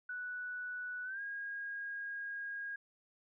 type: tone with pitch glide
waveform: sine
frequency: 1480 to 1632.7 Hz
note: F#6 to G#6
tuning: 0 to -30 cents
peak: -39 dBFS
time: 0.09-2.76 s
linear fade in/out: 5 ms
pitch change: +170 cents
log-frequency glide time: 1.04-1.21 s
effects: none